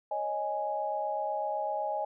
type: chord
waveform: sine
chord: C# suspended second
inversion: none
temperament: equal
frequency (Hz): 554.4 / 622.3 / 830.6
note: C#5 / D#5 / G#5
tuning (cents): 0 / 0 / 0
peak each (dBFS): -38 / -34 / -32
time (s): 0.11-2.05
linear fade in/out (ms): 5
effects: none